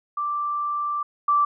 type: tone pair in turn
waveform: sine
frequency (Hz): 1174.7 / 1167.3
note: D6 / D6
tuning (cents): 0 / -11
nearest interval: unison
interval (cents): 11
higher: first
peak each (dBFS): -23 / -16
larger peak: second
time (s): 0.17-1.03 / 1.28-1.45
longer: first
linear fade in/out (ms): 5
effects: none